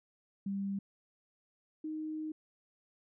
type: tone pair in turn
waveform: sine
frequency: 197.4 / 311 Hz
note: G3 / D#4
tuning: +12 / -1 cents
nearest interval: minor sixth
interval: 787 cents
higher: second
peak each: -33 / -36 dBFS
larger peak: first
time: 0.46-0.79 / 1.84-2.32 s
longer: second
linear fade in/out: 5 ms
effects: none